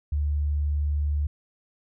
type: tone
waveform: sine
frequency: 73.4 Hz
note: D2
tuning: in tune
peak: -22 dBFS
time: 0.12-1.27 s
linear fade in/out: 5 ms
effects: none